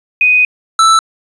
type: tone pair in turn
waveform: sine / square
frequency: 2494 / 1321.2 Hz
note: D#7 / E6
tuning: +3 / +4 cents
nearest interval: major seventh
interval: 1099 cents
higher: first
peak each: -6 dBFS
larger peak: neither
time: 0.21-0.45 / 0.79-0.99 s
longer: first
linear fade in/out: 2 ms
effects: resampled to 22050 Hz + 8-bit